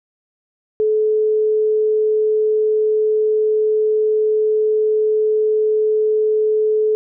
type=tone; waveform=sine; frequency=430.7 Hz; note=A4; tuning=37 cents flat; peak=-13 dBFS; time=0.8-6.95 s; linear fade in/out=0 ms; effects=none